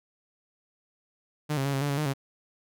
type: tone with pitch steps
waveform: sawtooth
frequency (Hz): 150.7 / 135.5 / 139.9 / 135.8 / 144.4 / 140 / 152.2 / 136.9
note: D3 / C#3 / C#3 / C#3 / D3 / C#3 / D#3 / C#3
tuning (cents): +45 / -39 / +16 / -35 / -29 / +18 / -38 / -21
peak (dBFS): -22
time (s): 1.49-2.138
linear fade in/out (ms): 20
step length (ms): 81
effects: none